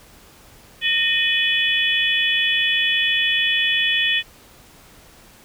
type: tone cluster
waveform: sine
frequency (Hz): 1845 / 2498 / 3011 / 3403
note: A#6 / D#7 / F#7 / G#7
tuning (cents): -18 / +6 / +30 / +41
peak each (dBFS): -22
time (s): 0.81-4.23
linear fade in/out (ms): 50
effects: pink hiss -48 dBFS RMS until 5.44 s